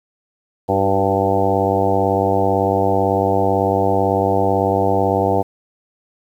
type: harmonic tone with a mistuned harmonic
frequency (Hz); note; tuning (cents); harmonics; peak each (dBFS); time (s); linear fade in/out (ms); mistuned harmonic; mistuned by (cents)
98; G2; 0; 1 / 2 / 3 / 4 / 5 / 6 / 7 / 8 / 9; -23 / -25 / -24 / -23 / -20 / -25 / -21 / -22 / -24; 0.68-5.43; 20; 4; -35
effects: 8-bit